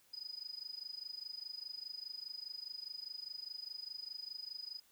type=tone with amplitude modulation; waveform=sine; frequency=4978 Hz; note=D#8; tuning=in tune; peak=-40 dBFS; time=0.13-4.8 s; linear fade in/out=10 ms; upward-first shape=sine; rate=24.9 Hz; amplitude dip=90%; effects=white hiss -69 dBFS RMS until 4.91 s